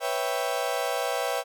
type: chord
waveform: 35% pulse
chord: C# half-diminished seventh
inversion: third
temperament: equal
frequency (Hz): 493.9 / 554.4 / 659.3 / 784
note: B4 / C#5 / E5 / G5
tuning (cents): 0 / 0 / 0 / 0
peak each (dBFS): -30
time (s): 0-1.44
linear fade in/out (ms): 50
effects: none